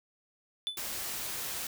triangle tone with exponential decay, 3494 Hz, A7, 13 cents flat, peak -26 dBFS, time 0.67-0.84 s, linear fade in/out 0 ms, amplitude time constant 35 ms
white noise, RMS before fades -37 dBFS, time 0.77-1.67 s, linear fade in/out 2 ms
effects none

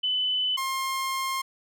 sine / sawtooth tone pair in turn, 3010 / 1064.2 Hz, F#7 / C6, +29 / +29 cents, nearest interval octave + tritone, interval 1800 cents, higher first, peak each -23 dBFS, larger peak neither, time 0.03-0.57 / 0.57-1.42 s, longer second, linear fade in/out 10 ms, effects none

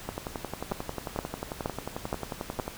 two click trains, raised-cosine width 1 ms, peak -14 / -18 dBFS, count 5 / 30, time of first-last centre 0.72-2.598 / 0.09-2.679 s, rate 2.13 / 11.2 Hz, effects pink hiss -44 dBFS RMS until 2.77 s

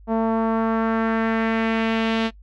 sawtooth tone with low-pass filter sweep, 224.6 Hz, A3, 36 cents sharp, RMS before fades -21 dBFS, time 0.07-2.31 s, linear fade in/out 50 ms, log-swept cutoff 830 to 3500 Hz, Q 1.8, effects noise-tail reverb RT60 0.1 s tail -22 dB re dry + added 50 Hz sine -43 dBFS peak until 2.42 s

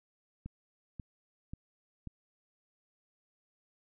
click train, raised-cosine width 5 ms, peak -29 dBFS, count 4, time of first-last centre 0.46-2.073 s, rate 1.86 Hz, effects none

